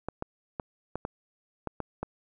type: clicks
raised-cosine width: 1 ms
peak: -18 dBFS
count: 8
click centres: 0.086 / 0.224 / 0.598 / 0.956 / 1.051 / 1.673 / 1.803 / 2.03 s
effects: none